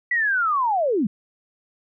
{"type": "linear sweep", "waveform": "sine", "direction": "down", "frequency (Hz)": [1976, 179.2], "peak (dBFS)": -18, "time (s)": [0.11, 1.07], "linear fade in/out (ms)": 5, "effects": []}